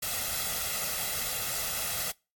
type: noise with comb filter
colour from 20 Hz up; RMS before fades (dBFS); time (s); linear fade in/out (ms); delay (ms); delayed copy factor
white; -32; 0.02-2.12; 10; 1.5; +0.6
effects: noise-tail reverb RT60 0.3 s tail -26 dB re dry + AAC 64 kbps